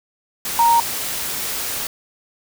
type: tone in noise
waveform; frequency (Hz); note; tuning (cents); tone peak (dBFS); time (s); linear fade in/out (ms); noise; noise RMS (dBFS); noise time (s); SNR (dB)
sine; 932.3; A#5; 0; -11; 0.59-0.8; 2; white; -25; 0.45-1.87; +11
effects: none